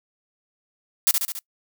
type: noise with echo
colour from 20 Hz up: blue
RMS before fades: -17 dBFS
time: 1.07-1.11 s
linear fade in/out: 0 ms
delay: 70 ms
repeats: 4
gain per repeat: -4 dB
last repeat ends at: 1.39 s
effects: noise-tail reverb RT60 0.1 s tail -23 dB re dry